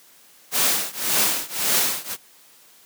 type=noise with tremolo; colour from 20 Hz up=white; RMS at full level=-18 dBFS; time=0.51-2.17 s; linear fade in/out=50 ms; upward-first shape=triangle; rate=1.8 Hz; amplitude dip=95%; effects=white hiss -52 dBFS RMS until 2.85 s + high-pass 150 Hz 12 dB/octave